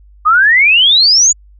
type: exponential sweep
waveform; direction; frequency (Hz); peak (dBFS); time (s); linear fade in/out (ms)
sine; up; 1201 to 7040; -5; 0.25-1.33; 20
effects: added 50 Hz sine -39 dBFS peak until 1.59 s